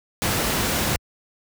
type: noise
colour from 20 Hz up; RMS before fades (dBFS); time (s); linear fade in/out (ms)
pink; -22; 0.22-0.96; 0
effects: high-pass 60 Hz 12 dB/octave